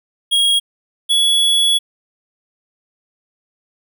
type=tone pair in turn; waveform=square; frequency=3289 / 3380 Hz; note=G#7 / G#7; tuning=-18 / +30 cents; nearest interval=unison; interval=48 cents; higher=second; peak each=-12 dBFS; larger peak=neither; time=0.31-0.6 / 1.09-1.79 s; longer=second; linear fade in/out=20 ms; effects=none